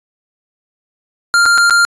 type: tone with dropouts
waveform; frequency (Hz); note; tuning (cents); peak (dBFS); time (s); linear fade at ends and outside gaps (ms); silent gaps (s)
square; 1396.9; F6; 0; -8; 1.34-1.85; 0; 1.456-1.461 / 1.577-1.581 / 1.698-1.707
effects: resampled to 22050 Hz